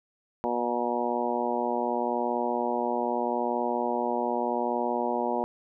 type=harmonic tone with a mistuned harmonic; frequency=120.8 Hz; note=B2; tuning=38 cents flat; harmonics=2 / 3 / 4 / 5 / 6 / 7 / 8; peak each=-33 / -33 / -33 / -33 / -33 / -33 / -33 dBFS; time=0.44-5.44 s; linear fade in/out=0 ms; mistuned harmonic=8; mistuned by=-30 cents; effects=none